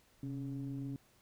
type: ring-modulated tone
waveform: triangle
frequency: 72.5 Hz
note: D2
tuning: 22 cents flat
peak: -33 dBFS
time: 0.23-0.96 s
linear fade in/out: 0 ms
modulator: 204 Hz
effects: pink hiss -68 dBFS RMS until 1.21 s